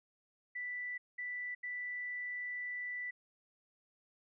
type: tone bursts at uneven times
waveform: sine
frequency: 1975.5 Hz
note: B6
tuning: in tune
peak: -38 dBFS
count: 3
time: 0.55-0.98 / 1.18-1.55 / 1.63-3.11 s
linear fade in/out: 10 ms
effects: none